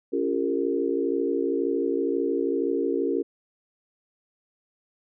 sine tone cluster, 278.5 / 344.4 / 397.2 / 459.2 Hz, C#4 / F4 / G4 / A#4, +8 / -24 / +23 / -26 cents, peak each -28 dBFS, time 0.12-3.23 s, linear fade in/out 20 ms, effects none

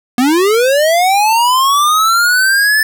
square linear sweep, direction up, 236.9 to 1760 Hz, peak -9 dBFS, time 0.18-2.83 s, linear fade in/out 2 ms, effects none

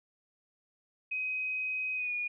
sine tone with pitch glide, 2521 to 2445 Hz, D#7 to D#7, +22 to -31 cents, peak -31 dBFS, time 1.11-2.28 s, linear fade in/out 10 ms, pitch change -53 cents, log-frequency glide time 1.95-2.13 s, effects none

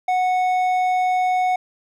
sine tone with hard clipping, 736 Hz, F#5, 9 cents flat, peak -18 dBFS, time 0.08-1.56 s, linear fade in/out 5 ms, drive 6 dB, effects none

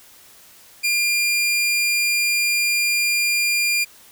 sawtooth tone, 2400 Hz, D7, 37 cents sharp, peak -14 dBFS, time 0.83-3.85 s, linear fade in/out 20 ms, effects white hiss -48 dBFS RMS until 4.11 s

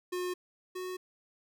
square tone pair in turn, 360 / 367.6 Hz, F#4 / F#4, -47 / -11 cents, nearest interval unison, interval 36 cents, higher second, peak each -33 / -37 dBFS, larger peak first, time 0.12-0.34 / 0.75-0.97 s, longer neither, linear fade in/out 10 ms, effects none

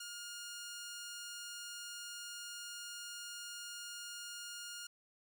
10% pulse tone, 1420 Hz, F6, 28 cents sharp, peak -37 dBFS, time 0-4.87 s, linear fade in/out 5 ms, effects none

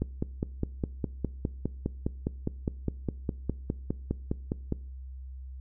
click train, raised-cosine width 3 ms, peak -15 dBFS, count 24, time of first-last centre 0.02-4.723 s, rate 4.89 Hz, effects noise-tail reverb RT60 0.5 s tail -22 dB re dry + added 65 Hz sine -39 dBFS peak until 5.6 s

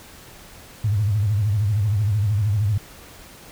sine tone with vibrato, 103.83 Hz, G#2, in tune, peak -17 dBFS, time 0.84-2.78 s, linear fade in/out 5 ms, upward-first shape sine, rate 13 Hz, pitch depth 130 cents each way, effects pink hiss -44 dBFS RMS until 3.51 s

